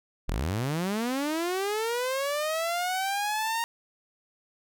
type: linear sweep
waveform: sawtooth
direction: up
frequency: 32.66 to 932.3 Hz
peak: -23 dBFS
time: 0.28-3.64 s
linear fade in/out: 0 ms
effects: none